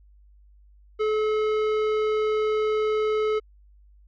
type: tone with tanh clipping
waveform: sine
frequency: 430.1 Hz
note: A4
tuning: 39 cents flat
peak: -23 dBFS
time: 0.99-3.4 s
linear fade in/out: 20 ms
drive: 14 dB
effects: added 50 Hz sine -51 dBFS peak until 4.07 s